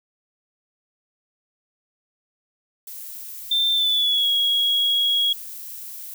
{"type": "noise", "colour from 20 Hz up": "violet", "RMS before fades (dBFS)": -36, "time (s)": [2.87, 6.14], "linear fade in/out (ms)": 2}
{"type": "tone with pitch glide", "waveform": "sine", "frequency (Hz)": [3571, 3313], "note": ["A7", "G#7"], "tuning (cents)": [25, -5], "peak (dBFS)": -17, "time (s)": [3.51, 5.33], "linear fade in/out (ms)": 5, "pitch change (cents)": -130, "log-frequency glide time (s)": [3.73, 4.29]}
{"effects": []}